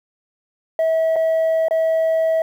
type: tone with dropouts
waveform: sine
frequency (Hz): 647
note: E5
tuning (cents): -32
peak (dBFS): -12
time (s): 0.79-2.42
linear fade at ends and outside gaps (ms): 2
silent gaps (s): 1.159-1.163 / 1.684-1.709
effects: tanh soft clip ceiling -14 dBFS + 8-bit